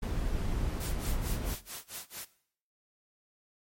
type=noise; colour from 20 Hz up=brown; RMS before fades=-32 dBFS; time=0.02-1.55 s; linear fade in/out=10 ms
type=noise with tremolo; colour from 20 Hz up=white; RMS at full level=-40 dBFS; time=0.8-2.25 s; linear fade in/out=5 ms; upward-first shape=sine; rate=4.5 Hz; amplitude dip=100%
effects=noise-tail reverb RT60 0.6 s tail -18 dB re dry + MP3 64 kbps